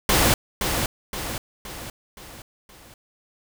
pink noise with echo, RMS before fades -18 dBFS, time 0.09-0.34 s, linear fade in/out 2 ms, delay 520 ms, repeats 5, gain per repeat -6 dB, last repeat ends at 2.94 s, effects none

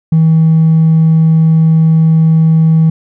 sine tone with hard clipping, 160.8 Hz, E3, 43 cents flat, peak -5 dBFS, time 0.12-2.9 s, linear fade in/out 5 ms, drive 1 dB, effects none

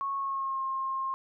sine tone with pitch glide, 1100 to 1066.8 Hz, C#6 to C6, -14 to +33 cents, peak -29 dBFS, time 0.01-1.14 s, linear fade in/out 0 ms, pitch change -53 cents, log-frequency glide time 0.16-0.62 s, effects none

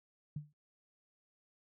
sine tone with exponential decay, 148.7 Hz, D3, 22 cents sharp, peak -34 dBFS, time 0.36-0.53 s, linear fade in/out 5 ms, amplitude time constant 36 ms, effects noise-tail reverb RT60 0.1 s tail -18 dB re dry

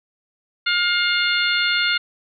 harmonic tone, 709 Hz, F5, 26 cents sharp, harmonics 2 / 3 / 4 / 5 / 6, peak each -21 / -23 / -24 / -25 / -26 dBFS, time 0.66-1.98 s, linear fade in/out 10 ms, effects none

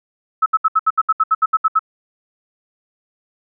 sine tone bursts, 1298 Hz, E6, 27 cents flat, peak -10 dBFS, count 13, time 0.42-1.793 s, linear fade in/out 10 ms, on 41 ms, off 70 ms, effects none

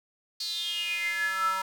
square tone with high-pass filter sweep, 190 Hz, F#3, 46 cents sharp, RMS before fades -30 dBFS, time 0.4-1.62 s, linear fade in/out 5 ms, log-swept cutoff 4500 to 1100 Hz, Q 9.8, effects none

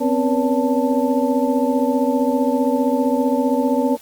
sine tone cluster, 253.5 / 268.8 / 482.7 / 566 / 882 Hz, B3 / C4 / B4 / C#5 / A5, +45 / +47 / -40 / +36 / +4 cents, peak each -19 / -21 / -23 / -23 / -25 dBFS, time 0-3.97 s, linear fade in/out 20 ms, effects white hiss -45 dBFS RMS until 4.01 s + Opus 32 kbps

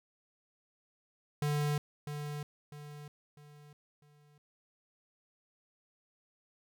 square tone with echo, 147.4 Hz, D3, 7 cents sharp, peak -30 dBFS, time 1.42-1.78 s, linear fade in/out 2 ms, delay 650 ms, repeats 4, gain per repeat -8 dB, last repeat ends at 4.38 s, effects none

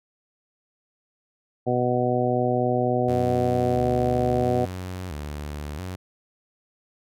harmonic tone, 123.8 Hz, B2, 5 cents sharp, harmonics 1 / 2 / 3 / 4 / 5 / 6, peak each -27 / -27 / -27 / -27 / -27 / -27 dBFS, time 1.66-4.66 s, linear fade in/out 20 ms
sawtooth tone with vibrato, 82.41 Hz, E2, in tune, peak -27 dBFS, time 3.08-5.96 s, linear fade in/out 10 ms, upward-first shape square, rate 0.74 Hz, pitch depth 190 cents each way
effects none

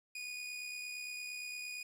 sawtooth tone with amplitude modulation, 2466 Hz, D#7, 16 cents flat, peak -36 dBFS, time 0.15-1.83 s, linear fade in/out 5 ms, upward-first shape sine, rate 68.7 Hz, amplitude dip 40%, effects low-pass 12000 Hz 12 dB/octave + 11-bit

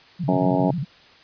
sine tone with vibrato, 155.56 Hz, D#3, in tune, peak -23 dBFS, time 0.19-0.85 s, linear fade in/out 20 ms, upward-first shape square, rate 11 Hz, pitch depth 220 cents each way
harmonic tone, 92.2 Hz, F#2, 6 cents flat, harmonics 2 / 3 / 4 / 5 / 6 / 7 / 8 / 9 / 10, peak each -26 / -22 / -30 / -30 / -29 / -25 / -35 / -27 / -34 dBFS, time 0.28-0.71 s, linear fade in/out 5 ms
effects white hiss -50 dBFS RMS until 1.23 s + resampled to 11025 Hz

